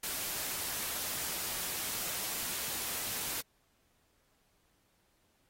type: noise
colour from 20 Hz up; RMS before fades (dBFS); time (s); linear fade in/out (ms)
white; -37; 0.03-3.41; 5
effects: pink hiss -73 dBFS RMS until 5.49 s + AAC 48 kbps